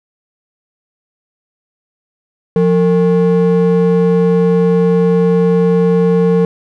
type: ring-modulated tone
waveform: triangle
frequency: 315 Hz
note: D#4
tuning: 21 cents sharp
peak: -3 dBFS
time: 2.56-6.45 s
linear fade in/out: 2 ms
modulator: 140 Hz
effects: none